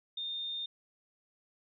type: tone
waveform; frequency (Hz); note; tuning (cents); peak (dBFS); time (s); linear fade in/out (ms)
sine; 3639; A#7; -42; -35; 0.17-0.66; 5
effects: none